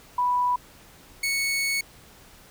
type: tone pair in turn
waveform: sine / sawtooth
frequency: 986 / 2213 Hz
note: B5 / C#7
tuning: -3 / -3 cents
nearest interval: octave + major second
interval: 1400 cents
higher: second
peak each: -20 / -20 dBFS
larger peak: neither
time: 0.18-0.56 / 1.23-1.81 s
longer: second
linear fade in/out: 5 ms
effects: pink hiss -51 dBFS RMS until 2.5 s

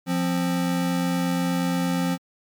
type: tone pair together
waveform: square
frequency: 175.4 / 263.9 Hz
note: F3 / C4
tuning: +8 / +15 cents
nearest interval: perfect fifth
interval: 707 cents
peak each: -24 / -26 dBFS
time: 0.06-2.18 s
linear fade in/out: 50 ms
effects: MP3 96 kbps

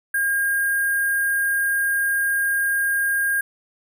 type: tone with sample-and-hold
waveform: sine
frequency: 1617 Hz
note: G#6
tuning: 47 cents flat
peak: -18 dBFS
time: 0.14-3.41 s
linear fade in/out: 5 ms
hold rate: 11025 Hz
effects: none

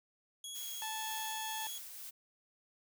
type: tone with vibrato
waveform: 20% pulse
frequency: 3322 Hz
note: G#7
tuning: in tune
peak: -37 dBFS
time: 0.44-1.78 s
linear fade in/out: 2 ms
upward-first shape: triangle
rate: 2.5 Hz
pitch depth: 10 cents each way
type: noise with tremolo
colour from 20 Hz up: blue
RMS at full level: -45 dBFS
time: 0.54-2.11 s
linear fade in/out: 20 ms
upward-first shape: triangle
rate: 2 Hz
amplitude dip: 40%
type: tone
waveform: sawtooth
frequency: 877 Hz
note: A5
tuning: 6 cents flat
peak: -36 dBFS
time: 0.82-1.67 s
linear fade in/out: 0 ms
effects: none

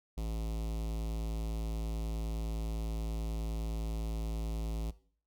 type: tone with notch filter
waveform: square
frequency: 54.8 Hz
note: A1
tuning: 6 cents flat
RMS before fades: -36 dBFS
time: 0.17-4.91 s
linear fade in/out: 10 ms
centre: 1600 Hz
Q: 0.81
effects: noise-tail reverb RT60 0.5 s tail -18 dB re dry

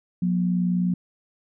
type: tone pair together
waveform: sine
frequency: 179.42 / 239.5 Hz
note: F3 / A#3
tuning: +47 / +47 cents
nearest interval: perfect fourth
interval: 500 cents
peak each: -20 / -29 dBFS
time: 0.22-0.94 s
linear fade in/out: 5 ms
effects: none

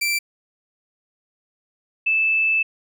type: tone pair in turn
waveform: sawtooth / sine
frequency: 2343 / 2630 Hz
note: D7 / E7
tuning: -5 / -5 cents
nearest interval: major second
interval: 200 cents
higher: second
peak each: -16 dBFS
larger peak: neither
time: 0.01-0.19 / 2.06-2.63 s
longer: second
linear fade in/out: 10 ms
effects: none

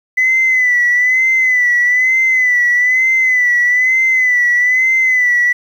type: tone with vibrato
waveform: sine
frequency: 2006 Hz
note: B6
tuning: 26 cents sharp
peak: -8 dBFS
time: 0.17-5.53 s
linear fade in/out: 10 ms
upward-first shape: sine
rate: 1.1 Hz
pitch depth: 57 cents each way
effects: tanh soft clip ceiling -5 dBFS + 7-bit

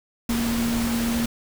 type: tone in noise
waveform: sine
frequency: 233.1 Hz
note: A#3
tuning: in tune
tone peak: -22 dBFS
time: 0.29-1.26 s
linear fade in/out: 5 ms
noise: pink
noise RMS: -29 dBFS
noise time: 0.29-1.26 s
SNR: +4 dB
effects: none

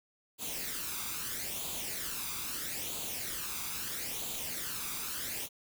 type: noise with flanger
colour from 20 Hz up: white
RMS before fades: -38 dBFS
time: 0.38-5.49 s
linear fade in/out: 50 ms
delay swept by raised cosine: 0.27 to 0.84 ms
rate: 0.77 Hz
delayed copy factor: +0.6
effects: none

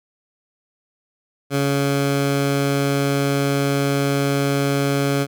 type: tone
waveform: 15% pulse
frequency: 140 Hz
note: C#3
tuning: 18 cents sharp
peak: -11 dBFS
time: 1.5-5.27 s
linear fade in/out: 50 ms
effects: none

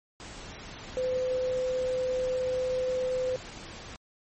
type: tone in noise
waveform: sine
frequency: 510 Hz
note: C5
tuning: 44 cents flat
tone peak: -26 dBFS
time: 0.97-3.36 s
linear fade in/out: 0 ms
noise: pink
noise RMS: -43 dBFS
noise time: 0.2-3.96 s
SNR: +14 dB
effects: MP3 32 kbps

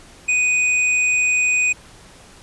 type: tone with hard clipping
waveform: sine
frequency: 2488 Hz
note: D#7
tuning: 1 cent flat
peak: -16 dBFS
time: 0.28-1.73 s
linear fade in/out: 10 ms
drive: 16 dB
effects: pink hiss -45 dBFS RMS until 2.42 s + resampled to 24000 Hz

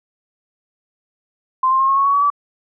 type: tone with pitch steps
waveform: sine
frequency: 1041 / 1056.1 / 1071.5 / 1087.1 / 1102.9 / 1118.9 / 1135.2 / 1151.7 Hz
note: C6 / C6 / C6 / C#6 / C#6 / C#6 / C#6 / D6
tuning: -9 / +16 / +41 / -34 / -9 / +16 / +41 / -34 cents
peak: -12 dBFS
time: 1.63-2.302 s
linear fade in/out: 5 ms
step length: 84 ms
effects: none

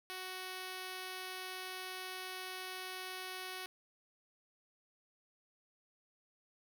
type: tone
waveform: 5% pulse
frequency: 371.6 Hz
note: F#4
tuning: 7 cents sharp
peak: -31 dBFS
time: 0.1-3.66 s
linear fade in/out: 0 ms
effects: none

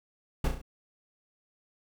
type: noise with echo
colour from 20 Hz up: brown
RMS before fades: -25 dBFS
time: 0.44-0.48 s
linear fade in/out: 5 ms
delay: 34 ms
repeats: 4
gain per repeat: -5 dB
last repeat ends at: 0.616 s
effects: none

